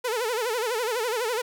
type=tone with vibrato; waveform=sawtooth; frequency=466.2 Hz; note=A#4; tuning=in tune; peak=-21 dBFS; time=0.04-1.42 s; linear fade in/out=10 ms; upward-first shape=sine; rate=12 Hz; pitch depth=150 cents each way; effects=none